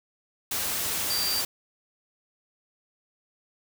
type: tone in noise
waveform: sine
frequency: 4699 Hz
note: D8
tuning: in tune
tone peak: -27 dBFS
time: 1.1-1.41 s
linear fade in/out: 5 ms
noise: white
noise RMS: -29 dBFS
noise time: 0.51-1.45 s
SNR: -1 dB
effects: none